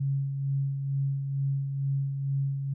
sine tone with tremolo, 137.8 Hz, C#3, 10 cents flat, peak -24 dBFS, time 0-2.74 s, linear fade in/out 10 ms, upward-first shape sine, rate 2.2 Hz, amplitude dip 45%, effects none

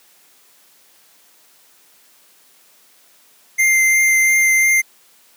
square tone with vibrato, 2093 Hz, C7, in tune, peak -12 dBFS, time 3.58-4.82 s, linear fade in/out 20 ms, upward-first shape triangle, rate 2.9 Hz, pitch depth 12 cents each way, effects white hiss -52 dBFS RMS until 5.36 s + high-pass 200 Hz 12 dB/octave

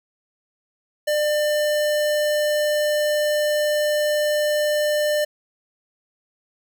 square tone, 598 Hz, D5, 31 cents sharp, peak -19 dBFS, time 1.07-5.25 s, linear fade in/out 10 ms, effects none

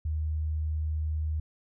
sine tone, 77.5 Hz, D#2, 6 cents flat, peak -27 dBFS, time 0.05-1.4 s, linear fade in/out 5 ms, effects none

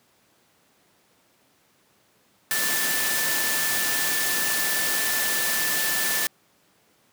sine tone in noise, 1760 Hz, A6, in tune, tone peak -28 dBFS, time 2.51-6.27 s, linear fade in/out 0 ms, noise white, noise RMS -25 dBFS, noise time 2.51-6.27 s, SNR -6 dB, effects pink hiss -62 dBFS RMS until 7.12 s + high-pass 150 Hz 12 dB/octave

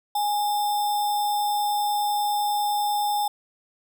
sine tone with sample-and-hold, 827 Hz, G#5, 8 cents flat, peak -21 dBFS, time 0.15-3.28 s, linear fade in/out 5 ms, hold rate 4410 Hz, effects none

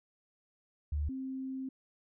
sine tone pair in turn, 74 / 263.7 Hz, D2 / C4, +14 / +14 cents, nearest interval octave + minor seventh, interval 2200 cents, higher second, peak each -30 / -36 dBFS, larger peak first, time 0.92-1.09 / 1.09-1.69 s, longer second, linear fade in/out 5 ms, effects none

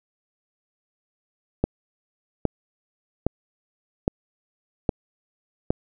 click train, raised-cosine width 2 ms, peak -6 dBFS, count 6, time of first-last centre 1.64-5.705 s, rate 1.23 Hz, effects none

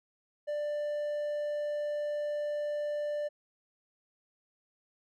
triangle tone, 591 Hz, D5, 11 cents sharp, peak -29 dBFS, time 0.47-3.29 s, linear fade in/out 20 ms, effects none

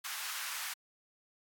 pink high-pass noise, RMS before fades -40 dBFS, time 0.04-0.74 s, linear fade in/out 10 ms, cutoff 1100 Hz, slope 24 dB/octave, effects AAC 64 kbps

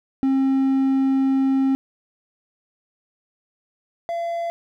triangle tone pair in turn, 268 / 679.8 Hz, C4 / F5, +42 / -47 cents, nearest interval octave + major third, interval 1611 cents, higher second, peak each -14 / -21 dBFS, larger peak first, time 0.23-1.75 / 4.09-4.5 s, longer first, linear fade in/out 0 ms, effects none

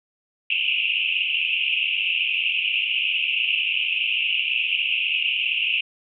white band-pass noise, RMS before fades -23 dBFS, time 0.5-5.81 s, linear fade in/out 5 ms, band 2500 to 2900 Hz, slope 96 dB/octave, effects none

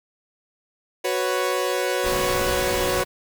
sawtooth chord, F# suspended fourth, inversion none, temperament equal, 370 / 493.9 / 554.4 Hz, F#4 / B4 / C#5, 0 / 0 / 0 cents, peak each -22 dBFS, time 1.04-3.04 s, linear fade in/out 10 ms
pink noise, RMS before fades -28 dBFS, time 2.02-3.05 s, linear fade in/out 50 ms
effects none

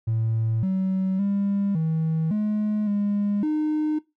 triangle tone with pitch steps, 112.2 / 189.3 / 199.8 / 160.2 / 211.4 / 204.2 / 306.1 Hz, A2 / F#3 / G3 / E3 / G#3 / G#3 / D#4, +34 / +40 / +33 / -49 / +31 / -29 / -28 cents, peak -18 dBFS, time 0.07-3.99 s, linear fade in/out 10 ms, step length 560 ms, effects noise-tail reverb RT60 0.2 s tail -20 dB re dry + tanh soft clip ceiling -16 dBFS

